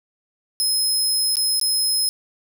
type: tone with dropouts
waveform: 25% pulse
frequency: 5130 Hz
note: E8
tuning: 48 cents flat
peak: -13 dBFS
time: 0.6-2.09 s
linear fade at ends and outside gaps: 0 ms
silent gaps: 1.356-1.369 / 1.598-1.613 s
effects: none